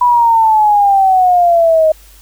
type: exponential sweep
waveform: sine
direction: down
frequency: 987.8 to 622.3 Hz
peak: -6 dBFS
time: 0.01-1.92 s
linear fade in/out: 5 ms
effects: added 50 Hz sine -40 dBFS peak until 2.21 s + white hiss -44 dBFS RMS until 2.21 s